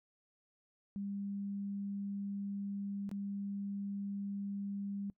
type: tone with dropouts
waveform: sine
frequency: 200 Hz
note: G3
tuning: 35 cents sharp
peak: -37 dBFS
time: 0.96-5.1 s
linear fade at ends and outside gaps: 0 ms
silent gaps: 3.092-3.114 s
effects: noise-tail reverb RT60 0.1 s tail -23 dB re dry

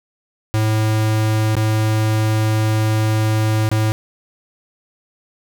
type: tone with dropouts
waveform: square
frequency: 108.9 Hz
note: A2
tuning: 17 cents flat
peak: -15 dBFS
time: 0.54-3.92 s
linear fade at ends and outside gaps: 0 ms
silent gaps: 1.553-1.567 / 3.69-3.715 s
effects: none

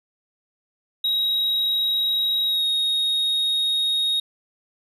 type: tone with pitch glide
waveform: triangle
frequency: 3817 to 3745 Hz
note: A#7 to A#7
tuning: +40 to +7 cents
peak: -18 dBFS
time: 1.04-4.2 s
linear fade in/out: 5 ms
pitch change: -33 cents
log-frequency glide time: 2.45-2.65 s
effects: none

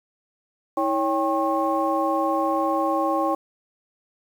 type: tone cluster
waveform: sine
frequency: 322.1 / 557 / 793 / 1083 Hz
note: E4 / C#5 / G5 / C#6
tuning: -40 / +8 / +20 / -41 cents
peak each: -25 dBFS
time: 0.77-3.35 s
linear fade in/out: 5 ms
effects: tanh soft clip ceiling -9 dBFS + 8-bit

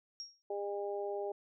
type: tone with exponential decay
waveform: sine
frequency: 5588 Hz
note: F8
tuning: in tune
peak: -38 dBFS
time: 0.2-0.42 s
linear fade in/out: 0 ms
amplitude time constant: 46 ms
type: harmonic tone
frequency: 202.1 Hz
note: G#3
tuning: 47 cents flat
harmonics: 2 / 3 / 4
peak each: -37 / -41 / -43 dBFS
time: 0.5-1.32 s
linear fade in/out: 5 ms
effects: none

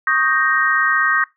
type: chord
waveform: sine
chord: Eb dominant seventh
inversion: third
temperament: equal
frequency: 1108.7 / 1244.5 / 1568 / 1864.7 Hz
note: Db6 / Eb6 / G6 / Bb6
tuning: 0 / 0 / 0 / 0 cents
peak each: -23 / -20 / -18 / -18 dBFS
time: 0.07-1.24 s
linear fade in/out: 2 ms
effects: noise-tail reverb RT60 0.2 s tail -21 dB re dry

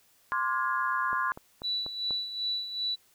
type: chord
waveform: sine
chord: D half-diminished seventh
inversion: third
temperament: equal with one note detuned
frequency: 1046.5 / 1174.7 / 1420.5 / 1661.2 Hz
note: C6 / D6 / F6 / Ab6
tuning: 0 / 0 / +29 / 0 cents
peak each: -29 / -34 / -33 / -33 dBFS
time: 0.32-1.32 s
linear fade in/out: 0 ms
type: click train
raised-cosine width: 1 ms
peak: -27 dBFS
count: 5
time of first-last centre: 1.13-2.108 s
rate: 4.09 Hz
type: tone with tremolo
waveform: sine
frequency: 3951 Hz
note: B7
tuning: in tune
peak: -27 dBFS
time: 1.63-2.96 s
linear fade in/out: 20 ms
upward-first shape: sine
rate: 2.6 Hz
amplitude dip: 65%
effects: white hiss -64 dBFS RMS until 3.14 s

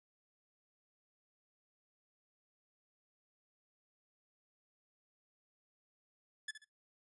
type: tone with echo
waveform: sawtooth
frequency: 1723 Hz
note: A6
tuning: 37 cents flat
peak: -35 dBFS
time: 6.48-6.51 s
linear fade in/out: 5 ms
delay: 68 ms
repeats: 2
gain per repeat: -10 dB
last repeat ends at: 6.646 s
effects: noise-tail reverb RT60 0.2 s tail -23 dB re dry + resampled to 24000 Hz

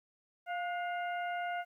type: harmonic tone with a mistuned harmonic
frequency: 702 Hz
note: F5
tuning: 9 cents sharp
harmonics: 1 / 2 / 3 / 4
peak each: -35 / -41 / -45 / -51 dBFS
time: 0.46-1.65 s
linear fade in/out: 50 ms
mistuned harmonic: 2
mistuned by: +56 cents
effects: 12-bit

